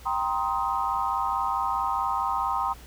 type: chord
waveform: sine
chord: C minor seventh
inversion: second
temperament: just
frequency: 784.9 / 941.9 / 1046.5 / 1255.8 Hz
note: G5 / Bb5 / C6 / Eb6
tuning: +2 / +18 / 0 / +16 cents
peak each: -30 / -29 / -29 / -30 dBFS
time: 0.05-2.74 s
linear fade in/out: 20 ms
effects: added 60 Hz sine -45 dBFS peak until 2.86 s + pink hiss -50 dBFS RMS until 2.86 s